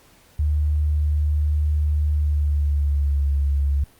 sine tone with pitch glide, 74.9 to 70.29 Hz, D2 to C#2, +35 to +25 cents, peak -17 dBFS, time 0.39-3.84 s, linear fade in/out 5 ms, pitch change -110 cents, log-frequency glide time 2.11-3.27 s, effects pink hiss -54 dBFS RMS until 3.99 s + Opus 48 kbps

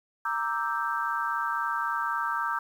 sine chord, E half-diminished seventh, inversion second, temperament equal, 932.3 / 1174.7 / 1318.5 / 1568 Hz, Bb5 / D6 / E6 / G6, 0 / 0 / 0 / 0 cents, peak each -32 dBFS, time 0.25-2.59 s, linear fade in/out 5 ms, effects 9-bit

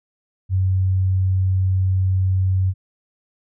sine tone, 94 Hz, F#2, 28 cents sharp, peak -15 dBFS, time 0.49-2.74 s, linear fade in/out 50 ms, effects none

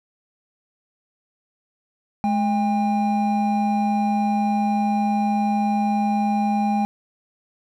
triangle tone pair together, 211.8 / 804 Hz, G#3 / G5, +34 / +44 cents, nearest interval octave + major seventh, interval 2310 cents, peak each -18 / -20 dBFS, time 2.24-6.85 s, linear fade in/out 0 ms, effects none

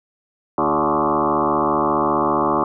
sine tone with frequency modulation, 721 Hz, F#5, 45 cents flat, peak -15 dBFS, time 0.58-2.64 s, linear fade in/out 2 ms, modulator 74.9 Hz, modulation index 6.5, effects none

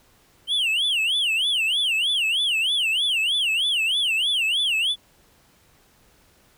triangle tone with vibrato, 3000 Hz, F#7, 23 cents sharp, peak -18 dBFS, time 0.47-4.96 s, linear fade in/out 50 ms, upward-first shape sine, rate 3.2 Hz, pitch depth 260 cents each way, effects pink hiss -58 dBFS RMS until 6.57 s

